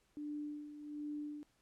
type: tone with tremolo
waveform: sine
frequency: 296.2 Hz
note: D4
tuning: 15 cents sharp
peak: -39 dBFS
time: 0.17-1.43 s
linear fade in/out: 0 ms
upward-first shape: sine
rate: 1.3 Hz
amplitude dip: 65%
effects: pink hiss -75 dBFS RMS until 1.61 s + low-pass 11000 Hz 12 dB/octave